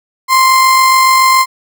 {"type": "tone with amplitude modulation", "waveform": "35% pulse", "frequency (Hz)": 1046.5, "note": "C6", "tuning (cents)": 0, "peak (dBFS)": -3, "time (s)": [0.28, 1.46], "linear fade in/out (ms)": 50, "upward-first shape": "sine", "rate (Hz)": 47.1, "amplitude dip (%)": 25, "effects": []}